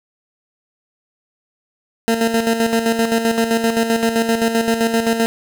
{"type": "tone with tremolo", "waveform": "20% pulse", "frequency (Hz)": 228, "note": "A#3", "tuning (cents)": -38, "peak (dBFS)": -8, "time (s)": [2.08, 5.26], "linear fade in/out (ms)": 0, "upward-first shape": "square", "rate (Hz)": 7.7, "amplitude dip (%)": 55, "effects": []}